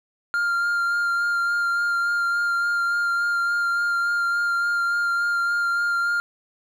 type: tone with vibrato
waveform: triangle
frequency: 1398 Hz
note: F6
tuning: 1 cent sharp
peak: -18 dBFS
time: 0.34-6.2 s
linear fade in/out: 0 ms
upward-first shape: sine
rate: 3.5 Hz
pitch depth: 14 cents each way
effects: none